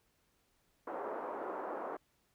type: band-pass noise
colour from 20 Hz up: pink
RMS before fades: -41 dBFS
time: 0.87-1.97 s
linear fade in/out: 5 ms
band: 350 to 1200 Hz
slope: 24 dB/octave
effects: pink hiss -75 dBFS RMS until 2.34 s